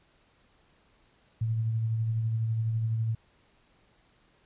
sine tone with tremolo, 112.3 Hz, A2, 36 cents sharp, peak -24 dBFS, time 1.41-3.15 s, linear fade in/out 5 ms, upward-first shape triangle, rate 12 Hz, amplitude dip 35%, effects pink hiss -65 dBFS RMS until 4.45 s + resampled to 8000 Hz

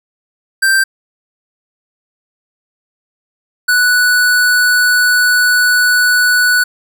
square tone pair in turn, 1568 / 1480 Hz, G6 / F#6, 0 / 0 cents, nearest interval minor second, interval 100 cents, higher first, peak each -9 dBFS, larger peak neither, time 0.62-0.84 / 3.68-6.64 s, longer second, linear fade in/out 10 ms, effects none

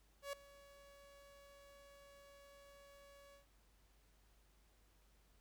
sawtooth tone with ADSR envelope, 563 Hz, C#5, 27 cents sharp, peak -37 dBFS, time 0.22-3.46 s, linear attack 110 ms, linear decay 4 ms, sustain -20 dB, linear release 120 ms, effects added 50 Hz sine -70 dBFS peak until 5.4 s + pink hiss -75 dBFS RMS until 5.4 s

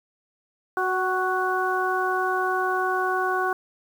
harmonic tone with a mistuned harmonic, 370 Hz, F#4, in tune, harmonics 1 / 2 / 3 / 4, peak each -27 / -27 / -27 / -27 dBFS, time 0.77-3.53 s, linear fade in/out 2 ms, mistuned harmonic 2, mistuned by +22 cents, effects 8-bit

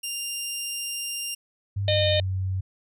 15% pulse tone, 2794 Hz, F7, in tune, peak -22 dBFS, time 0.03-1.35 s, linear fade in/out 10 ms
sine tone with pitch glide, 99.5 to 94.3 Hz, G2 to F#2, +26 to +33 cents, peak -24 dBFS, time 1.76-2.61 s, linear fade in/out 10 ms, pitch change -93 cents, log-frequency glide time 1.98-2.08 s
harmonic tone, 610 Hz, D#5, 34 cents flat, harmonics 1 / 3 / 4 / 5 / 6 / 7, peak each -22 / -34 / -34 / -30 / -27 / -36 dBFS, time 1.88-2.2 s, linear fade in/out 2 ms
effects none

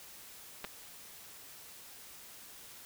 clicks, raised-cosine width 0.3 ms, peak -24 dBFS, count 2, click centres 0.643 / 0.648 s, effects white hiss -52 dBFS RMS until 2.85 s

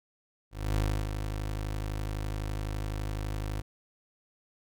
25% pulse tone with ADSR envelope, 51.91 Hz, G#1, in tune, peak -21 dBFS, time 0.51-3.62 s, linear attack 270 ms, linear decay 300 ms, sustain -7 dB, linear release 18 ms, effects none

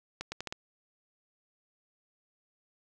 accelerating click train, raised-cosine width 0.2 ms, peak -19 dBFS, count 5, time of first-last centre 0.21-0.525 s, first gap 110 ms, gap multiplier 0.78, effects none

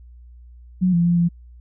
sine tone with pitch steps, 183.3 / 171.3 / 173 / 171.5 Hz, F#3 / F3 / F3 / F3, -16 / -33 / -16 / -31 cents, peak -14 dBFS, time 0.81-1.29 s, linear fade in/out 20 ms, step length 120 ms, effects added 60 Hz sine -41 dBFS peak until 1.6 s

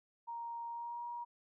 sine tone with pitch glide, 935 to 951.9 Hz, A#5 to A#5, +5 to +36 cents, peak -40 dBFS, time 0.27-1.25 s, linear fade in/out 20 ms, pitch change +31 cents, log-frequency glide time 0.69-1.05 s, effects none

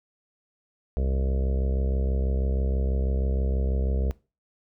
harmonic tone, 66.2 Hz, C2, 21 cents sharp, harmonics 1 / 2 / 3 / 4 / 5 / 6 / 7 / 8 / 9 / 10, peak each -23 / -35 / -36 / -44 / -46 / -40 / -37 / -44 / -43 / -46 dBFS, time 0.97-4.11 s, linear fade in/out 0 ms, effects noise-tail reverb RT60 0.3 s tail -20 dB re dry

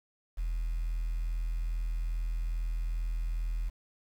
sine tone, 41.2 Hz, E1, in tune, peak -28 dBFS, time 0.37-3.7 s, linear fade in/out 20 ms, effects tanh soft clip ceiling -26 dBFS + 9-bit

